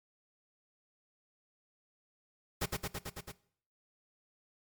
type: noise with echo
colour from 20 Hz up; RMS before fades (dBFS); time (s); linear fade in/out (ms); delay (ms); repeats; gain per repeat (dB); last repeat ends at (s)
pink; -33; 2.61-2.66; 10; 110; 6; -2; 3.32
effects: noise-tail reverb RT60 0.6 s tail -20 dB re dry + MP3 96 kbps